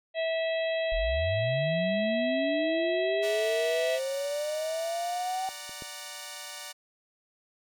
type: harmonic tone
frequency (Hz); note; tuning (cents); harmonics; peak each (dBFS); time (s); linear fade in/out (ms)
652; E5; -19; 1 / 3 / 4 / 5 / 6; -27 / -37 / -39 / -41 / -43; 0.14-4; 50
type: linear sweep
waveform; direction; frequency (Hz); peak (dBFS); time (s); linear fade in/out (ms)
sine; up; 34 to 766; -29; 0.92-5.49; 0
type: chord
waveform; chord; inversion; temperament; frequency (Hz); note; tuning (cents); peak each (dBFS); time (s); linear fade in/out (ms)
5% pulse; D augmented; none; equal; 587.3 / 740 / 932.3; D5 / F#5 / A#5; 0 / 0 / 0; -32; 3.22-6.73; 20
type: clicks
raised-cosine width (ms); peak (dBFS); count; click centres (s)
2; -37 / -29; 2; 5.694 / 5.822
effects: none